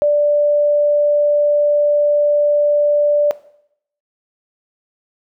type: tone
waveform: sine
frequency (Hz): 587.3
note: D5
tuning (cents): 0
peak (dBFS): -10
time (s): 0.02-3.31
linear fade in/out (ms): 0
effects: noise-tail reverb RT60 0.7 s tail -17 dB re dry